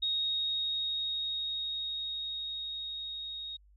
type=tone with level ramp; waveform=sine; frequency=3748 Hz; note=A#7; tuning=9 cents sharp; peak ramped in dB=-28 to -38 dBFS; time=0.02-3.57 s; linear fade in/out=10 ms; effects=added 50 Hz sine -58 dBFS peak until 3.76 s